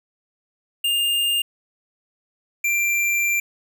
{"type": "tone pair in turn", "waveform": "square", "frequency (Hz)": [2811, 2364], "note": ["F7", "D7"], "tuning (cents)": [11, 11], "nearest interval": "minor third", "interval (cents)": 300, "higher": "first", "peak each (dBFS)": -19, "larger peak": "neither", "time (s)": [[0.84, 1.42], [2.64, 3.4]], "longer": "second", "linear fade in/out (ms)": 5, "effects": []}